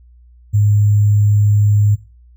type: tone with sample-and-hold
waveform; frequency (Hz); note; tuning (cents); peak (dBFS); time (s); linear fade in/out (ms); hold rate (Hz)
sine; 103.83; G#2; 0; -9; 0.53-1.96; 20; 7350
effects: noise-tail reverb RT60 0.3 s tail -20 dB re dry + added 60 Hz sine -42 dBFS peak until 2.36 s